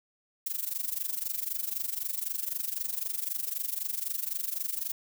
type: noise with amplitude modulation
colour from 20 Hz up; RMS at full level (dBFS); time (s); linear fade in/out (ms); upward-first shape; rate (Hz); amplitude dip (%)
violet; -30; 0.46-4.92; 5; sine; 23.9; 85
effects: none